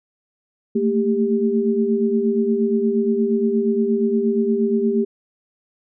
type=tone cluster; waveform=sine; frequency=218.9 / 227.4 / 397.2 Hz; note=A3 / A#3 / G4; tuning=-9 / -43 / +23 cents; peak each=-23 / -20 / -19 dBFS; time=0.75-5.05 s; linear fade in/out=10 ms; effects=none